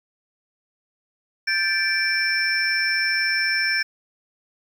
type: tone cluster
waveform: sine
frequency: 1572 / 1746 / 2332 / 5360 Hz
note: G6 / A6 / D7 / E8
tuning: +4 / -14 / -13 / +28 cents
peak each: -24 dBFS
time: 1.47-3.83 s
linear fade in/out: 10 ms
effects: tanh soft clip ceiling -12 dBFS + 8-bit